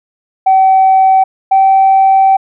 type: tone pair in turn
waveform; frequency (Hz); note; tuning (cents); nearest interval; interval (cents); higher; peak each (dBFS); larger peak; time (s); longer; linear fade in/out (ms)
sine; 764 / 772.4; G5 / G5; -45 / -26; unison; 19; second; -3; neither; 0.46-1.24 / 1.51-2.37; second; 10
effects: tanh soft clip ceiling -1 dBFS